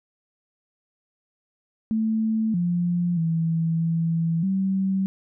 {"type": "tone with pitch steps", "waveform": "sine", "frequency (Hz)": [220.5, 174.8, 163.9, 165.1, 191.9], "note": ["A3", "F3", "E3", "E3", "G3"], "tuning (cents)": [4, 2, -10, 3, -37], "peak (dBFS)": -20, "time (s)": [1.91, 5.06], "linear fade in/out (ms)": 0, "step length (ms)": 630, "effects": []}